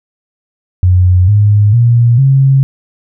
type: tone with pitch steps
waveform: sine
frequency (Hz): 90.9 / 103.82 / 118.57 / 135.41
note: F#2 / G#2 / A#2 / C#3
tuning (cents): -30 / 0 / +30 / -40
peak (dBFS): -4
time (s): 0.83-2.63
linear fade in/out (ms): 0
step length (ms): 450
effects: none